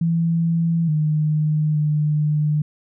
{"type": "tone with pitch steps", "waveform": "sine", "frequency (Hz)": [166.4, 153, 150.7], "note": ["E3", "D#3", "D3"], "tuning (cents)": [17, -29, 45], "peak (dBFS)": -16, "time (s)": [0.01, 2.62], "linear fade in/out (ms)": 5, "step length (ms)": 870, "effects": []}